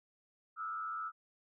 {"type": "tone with frequency modulation", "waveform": "sine", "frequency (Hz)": 1313, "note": "E6", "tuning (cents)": -7, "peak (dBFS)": -37, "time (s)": [0.56, 1.12], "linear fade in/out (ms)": 50, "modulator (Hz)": 95, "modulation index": 0.77, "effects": []}